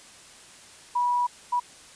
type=tone bursts at uneven times; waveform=sine; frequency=975 Hz; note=B5; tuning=23 cents flat; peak=-21 dBFS; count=2; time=0.95-1.27 / 1.52-1.6 s; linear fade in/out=10 ms; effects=white hiss -49 dBFS RMS until 1.95 s + resampled to 22050 Hz